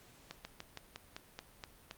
slowing click train, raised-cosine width 0.2 ms, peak -26 dBFS, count 9, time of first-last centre 0.31-1.911 s, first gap 140 ms, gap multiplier 1.1, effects pink hiss -61 dBFS RMS until 1.97 s + Opus 48 kbps

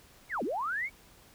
sine linear two-way sweep, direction down then up, 2301 to 200.8 to 2301 Hz, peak -30 dBFS, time 0.29-0.9 s, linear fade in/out 50 ms, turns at 0.43 s, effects pink hiss -58 dBFS RMS until 1.34 s

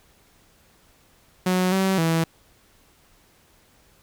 sawtooth tone with pitch steps, 183.6 / 191.1 / 163.9 Hz, F#3 / G3 / E3, -13 / -44 / -10 cents, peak -15 dBFS, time 1.46-2.24 s, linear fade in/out 5 ms, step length 260 ms, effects pink hiss -58 dBFS RMS until 4.02 s

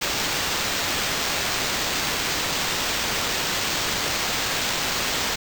blue noise with sample-and-hold, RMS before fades -25 dBFS, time 0.01-5.36 s, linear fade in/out 10 ms, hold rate 11025 Hz, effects none

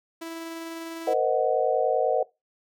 sawtooth tone with tremolo, 329.6 Hz, E4, in tune, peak -29 dBFS, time 0.21-1.14 s, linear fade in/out 10 ms, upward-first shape triangle, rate 20 Hz, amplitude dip 25%
sine chord, C half-diminished seventh, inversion third, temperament equal with one note detuned, 466.2 / 516.3 / 622.3 / 740 Hz, Bb4 / C5 / Eb5 / Gb5, 0 / -23 / 0 / 0 cents, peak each -26 dBFS, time 1.07-2.23 s, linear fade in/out 5 ms
effects noise-tail reverb RT60 0.2 s tail -20 dB re dry

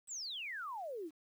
sine exponential sweep, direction down, 8290 to 287.4 Hz, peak -40 dBFS, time 0.07-1.11 s, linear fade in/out 50 ms, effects 11-bit

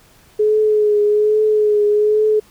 sine tone with vibrato, 422.9 Hz, G#4, 31 cents sharp, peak -11 dBFS, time 0.39-2.4 s, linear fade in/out 10 ms, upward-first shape triangle, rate 1.2 Hz, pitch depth 35 cents each way, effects pink hiss -50 dBFS RMS until 2.5 s

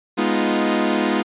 sawtooth chord, F half-diminished seventh, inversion first, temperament equal, 207.7 / 246.9 / 311.1 / 349.2 Hz, Ab3 / Cb4 / Eb4 / F4, 0 / 0 / 0 / 0 cents, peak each -19 dBFS, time 0.17-1.23 s, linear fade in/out 20 ms, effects resampled to 8000 Hz

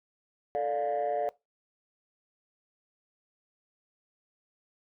sine chord, D minor, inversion second, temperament just, 440.5 / 587.3 / 704.8 Hz, A4 / D5 / F5, +2 / 0 / +16 cents, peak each -32 / -29 / -29 dBFS, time 0.55-1.29 s, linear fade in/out 0 ms, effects noise-tail reverb RT60 0.2 s tail -21 dB re dry + tanh soft clip ceiling -23 dBFS

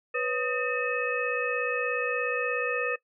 sine tone cluster, 492.2 / 549 / 1247 / 1806 / 2566 Hz, B4 / C#5 / D#6 / A6 / E7, -6 / -17 / +3 / +45 / -47 cents, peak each -30 / -36 / -34 / -33 / -33 dBFS, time 0.14-2.96 s, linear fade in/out 10 ms, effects noise-tail reverb RT60 0.1 s tail -20 dB re dry

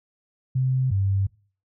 sine tone pair in turn, 130 / 97.65 Hz, C3 / G2, -11 / -6 cents, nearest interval perfect fourth, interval 495 cents, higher first, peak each -19 dBFS, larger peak neither, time 0.55-0.91 / 0.91-1.27 s, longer neither, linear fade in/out 10 ms, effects noise-tail reverb RT60 0.4 s tail -22 dB re dry

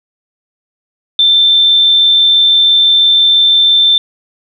sine tone, 3557 Hz, A7, 18 cents sharp, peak -5 dBFS, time 1.19-3.98 s, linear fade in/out 2 ms, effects none

